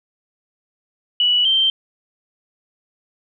sine tone pair in turn, 2946 / 3134 Hz, F#7 / G7, -8 / -1 cents, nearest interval minor second, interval 107 cents, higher second, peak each -13 dBFS, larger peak neither, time 1.2-1.45 / 1.45-1.7 s, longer neither, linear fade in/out 2 ms, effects none

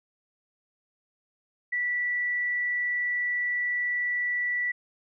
sine tone, 1959 Hz, B6, 15 cents flat, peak -25 dBFS, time 1.72-4.72 s, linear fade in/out 10 ms, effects none

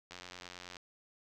click train, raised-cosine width 0.2 ms, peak -29 dBFS, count 60, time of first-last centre 0.11-0.768 s, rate 89.7 Hz, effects none

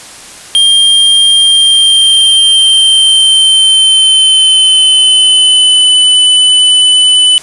square tone with pitch glide, 3200 to 3003 Hz, G7 to F#7, +35 to +25 cents, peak -4 dBFS, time 0.55-7.38 s, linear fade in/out 0 ms, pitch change -110 cents, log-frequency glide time 1.31-6 s, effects white hiss -30 dBFS RMS until 7.42 s + resampled to 24000 Hz

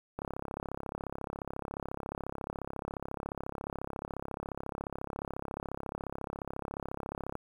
click train, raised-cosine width 1 ms, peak -23 dBFS, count 246, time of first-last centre 0.19-7.354 s, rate 34.2 Hz, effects 9-bit

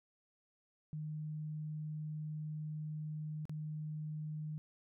sine tone with dropouts, 153.3 Hz, D#3, 25 cents flat, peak -39 dBFS, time 0.93-4.58 s, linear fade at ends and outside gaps 0 ms, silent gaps 3.454-3.495 s, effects none

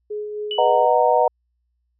sine tone with tremolo, 420 Hz, G#4, 19 cents sharp, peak -24 dBFS, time 0.1-0.86 s, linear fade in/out 10 ms, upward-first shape sine, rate 3.8 Hz, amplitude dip 35%
sine tone with exponential decay, 2960 Hz, F#7, in tune, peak -22 dBFS, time 0.51-0.94 s, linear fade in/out 1 ms, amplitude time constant 93 ms
sine chord, B major seventh, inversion none, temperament just, 493.9 / 617.4 / 740.8 / 926 Hz, B4 / D#5 / F#5 / A#5, 0 / -14 / +2 / -12 cents, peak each -19 dBFS, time 0.58-1.28 s, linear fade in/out 5 ms
effects added 60 Hz sine -67 dBFS peak until 1.99 s

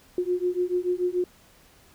sine beating tone pair, 355.5 / 362.4 Hz, F4 / F#4, +31 / -36 cents, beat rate 6.9 Hz, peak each -26 dBFS, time 0.18-1.24 s, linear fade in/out 2 ms, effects pink hiss -56 dBFS RMS until 1.94 s

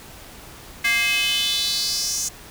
square tone with high-pass filter sweep, 233.1 Hz, A#3, in tune, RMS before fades -22 dBFS, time 0.84-2.29 s, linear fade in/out 10 ms, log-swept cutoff 2000 to 6600 Hz, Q 4.5, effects pink hiss -42 dBFS RMS until 2.5 s

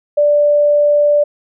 sine tone, 587 Hz, D5, 1 cent flat, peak -8 dBFS, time 0.17-1.24 s, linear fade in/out 10 ms, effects none

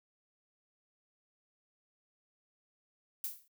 violet noise with exponential decay, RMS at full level -34 dBFS, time 3.24-3.48 s, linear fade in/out 2 ms, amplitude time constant 51 ms, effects noise-tail reverb RT60 0.1 s tail -26 dB re dry

